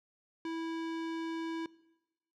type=tone; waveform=square; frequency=327.8 Hz; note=E4; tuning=10 cents flat; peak=-36 dBFS; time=0.45-1.66 s; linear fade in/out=2 ms; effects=noise-tail reverb RT60 1.0 s tail -21 dB re dry + low-pass 4000 Hz 12 dB/octave